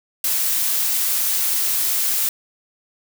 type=noise; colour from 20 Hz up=blue; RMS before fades=-20 dBFS; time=0.24-2.29 s; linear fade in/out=2 ms; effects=none